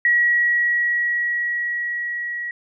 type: tone with level ramp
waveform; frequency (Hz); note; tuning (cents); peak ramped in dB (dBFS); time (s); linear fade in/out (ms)
sine; 1916; A#6; +47; -13 to -25; 0.05-2.51; 2
effects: none